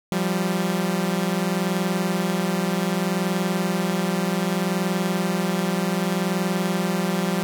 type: tone pair together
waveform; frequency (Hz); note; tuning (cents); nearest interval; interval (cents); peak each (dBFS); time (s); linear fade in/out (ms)
sawtooth; 174.61 / 195.26; F3 / G3; 0 / -7; major second; 193; -20; 0.12-7.43; 0
effects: none